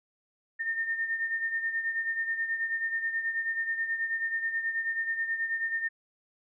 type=beating tone pair; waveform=sine; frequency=1817 / 1826.3 Hz; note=A#6 / A#6; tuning=-45 / -36 cents; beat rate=9.3 Hz; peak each=-29 / -36 dBFS; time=0.59-5.89 s; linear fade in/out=20 ms; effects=none